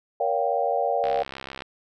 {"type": "chord", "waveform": "sine", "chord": "G half-diminished seventh", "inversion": "first", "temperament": "just", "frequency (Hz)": [470.4, 564.5, 705.6, 784], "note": ["Bb4", "Db5", "F5", "G5"], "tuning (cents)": [16, 31, 18, 0], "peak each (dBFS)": [-28, -26, -26, -27], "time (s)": [0.2, 1.23], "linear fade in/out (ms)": 5}
{"type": "click train", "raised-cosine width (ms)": 0.3, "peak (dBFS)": -19, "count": 40, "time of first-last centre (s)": [1.04, 1.621], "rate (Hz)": 67.1}
{"effects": []}